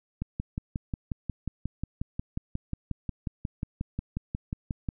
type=click train; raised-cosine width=5 ms; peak=-18 dBFS; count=27; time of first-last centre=0.22-4.888 s; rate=5.57 Hz; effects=none